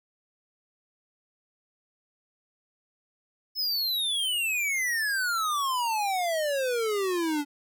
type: exponential sweep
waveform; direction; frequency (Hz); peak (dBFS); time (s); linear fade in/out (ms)
square; down; 5274 to 283.6; -26; 3.55-7.45; 50
effects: none